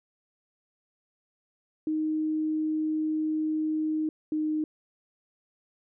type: tone pair in turn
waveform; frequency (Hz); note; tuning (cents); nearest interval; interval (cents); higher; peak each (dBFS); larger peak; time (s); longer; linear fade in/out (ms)
sine; 311.1 / 308.4; D#4 / D#4; 0 / -15; unison; 15; first; -25; neither; 1.87-4.09 / 4.32-4.64; first; 2
effects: none